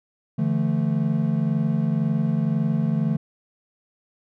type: chord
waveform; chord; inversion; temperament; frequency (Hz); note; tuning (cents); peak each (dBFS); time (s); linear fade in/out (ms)
triangle; D suspended second; none; equal with one note detuned; 146.83 / 168.76 / 220; D3 / E3 / A3; 0 / +41 / 0; -22; 0.38-3.17; 10
effects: none